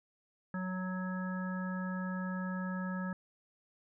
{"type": "harmonic tone", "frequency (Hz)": 185, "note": "F#3", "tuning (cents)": 0, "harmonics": [1, 3, 5, 7, 9], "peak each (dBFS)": [-35, -47, -48, -46, -45], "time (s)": [0.54, 3.13], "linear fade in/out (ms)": 2, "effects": []}